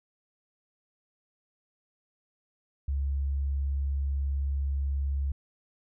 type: tone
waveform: sine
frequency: 69.3 Hz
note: C#2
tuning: in tune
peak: -26 dBFS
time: 2.88-5.32 s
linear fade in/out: 5 ms
effects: none